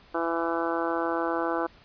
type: harmonic tone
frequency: 167 Hz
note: E3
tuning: 23 cents sharp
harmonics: 2 / 3 / 4 / 5 / 6 / 7 / 8 / 9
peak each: -30 / -32 / -33 / -34 / -35 / -35 / -36 / -37 dBFS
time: 0.14-1.67 s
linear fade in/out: 10 ms
effects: pink hiss -55 dBFS RMS until 1.84 s + resampled to 11025 Hz